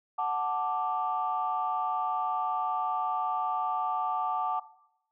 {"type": "chord", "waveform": "sine", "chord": "D major", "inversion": "first", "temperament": "equal", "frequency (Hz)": [740, 880, 1174.7], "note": ["F#5", "A5", "D6"], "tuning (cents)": [0, 0, 0], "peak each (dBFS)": -31, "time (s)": [0.18, 4.6], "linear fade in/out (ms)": 10, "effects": ["noise-tail reverb RT60 0.8 s tail -17 dB re dry", "tanh soft clip ceiling -18 dBFS"]}